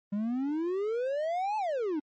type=exponential two-way sweep; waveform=triangle; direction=up then down; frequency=197.9 to 880 to 285.9 Hz; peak=-26 dBFS; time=0.12-2 s; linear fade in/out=10 ms; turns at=1.57 s; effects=MP3 32 kbps